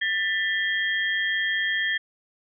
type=tone cluster; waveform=sine; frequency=1779 / 1974 / 3233 Hz; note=A6 / B6 / G#7; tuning=+19 / -1 / -47 cents; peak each=-24 / -29 / -30 dBFS; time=0.01-1.98 s; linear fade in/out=10 ms; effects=none